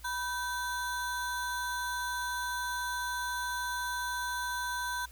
square ring-modulated tone, 1259 Hz, D#6, 20 cents sharp, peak -30 dBFS, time 0.04-5.06 s, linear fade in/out 10 ms, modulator 280 Hz, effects added 60 Hz sine -50 dBFS peak until 5.11 s + white hiss -57 dBFS RMS until 5.11 s

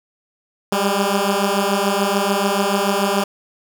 10% pulse beating tone pair, 196 / 202.9 Hz, G3 / G#3, 0 / -40 cents, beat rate 6.9 Hz, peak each -11 dBFS, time 0.72-3.24 s, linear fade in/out 5 ms, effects none

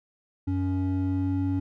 triangle tone pair together, 93.58 / 280.2 Hz, F#2 / C#4, +20 / +19 cents, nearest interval octave + perfect fifth, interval 1899 cents, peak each -24 dBFS, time 0.47-1.6 s, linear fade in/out 10 ms, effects tanh soft clip ceiling -16 dBFS

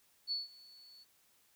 sine tone with ADSR envelope, 4435 Hz, C#8, in tune, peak -32 dBFS, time 0.27-1.05 s, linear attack 45 ms, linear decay 160 ms, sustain -23 dB, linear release 30 ms, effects white hiss -70 dBFS RMS until 1.55 s

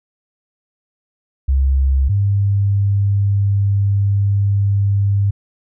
sine tone pair in turn, 67.3 / 100.05 Hz, C2 / G2, +49 / +36 cents, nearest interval perfect fifth, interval 687 cents, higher second, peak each -11 / -12 dBFS, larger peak first, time 1.48-2.09 / 2.09-5.31 s, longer second, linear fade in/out 10 ms, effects none

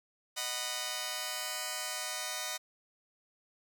5% pulse chord, B major, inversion first, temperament just, 617.4 / 740.8 / 987.8 Hz, D#5 / F#5 / B5, -14 / +2 / 0 cents, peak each -28 dBFS, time 0.36-2.58 s, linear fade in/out 20 ms, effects none

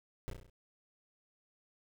brown noise with echo, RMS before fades -38 dBFS, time 0.28-0.3 s, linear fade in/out 0 ms, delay 33 ms, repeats 6, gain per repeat -4 dB, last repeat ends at 0.498 s, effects none

